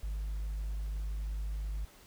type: tone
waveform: sine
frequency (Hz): 51.4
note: G#1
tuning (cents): -17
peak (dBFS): -31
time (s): 0.03-1.85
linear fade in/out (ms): 5
effects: tanh soft clip ceiling -32 dBFS + pink hiss -58 dBFS RMS until 2.06 s